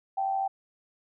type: tone with amplitude modulation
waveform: sine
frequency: 777 Hz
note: G5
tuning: 16 cents flat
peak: -23 dBFS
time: 0.17-0.48 s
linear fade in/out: 10 ms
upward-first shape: sine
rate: 93.3 Hz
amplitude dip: 55%
effects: none